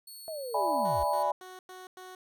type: tone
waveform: 15% pulse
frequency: 4397 Hz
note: C#8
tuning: 15 cents flat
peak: -38 dBFS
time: 0.07-1.23 s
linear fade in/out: 5 ms
type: linear sweep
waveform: sine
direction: down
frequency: 659.3 to 48.69 Hz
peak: -35 dBFS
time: 0.28-1.04 s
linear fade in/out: 0 ms
type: chord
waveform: sine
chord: E dominant seventh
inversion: third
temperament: equal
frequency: 587.3 / 659.3 / 830.6 / 987.8 Hz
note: D5 / E5 / G#5 / B5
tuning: 0 / 0 / 0 / 0 cents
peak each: -31 / -35 / -30 / -30 dBFS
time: 0.54-1.32 s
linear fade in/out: 5 ms
type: tone bursts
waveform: 15% pulse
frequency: 370 Hz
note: F#4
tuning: in tune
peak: -38 dBFS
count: 5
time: 0.85-2.15 s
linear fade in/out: 2 ms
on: 180 ms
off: 100 ms
effects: none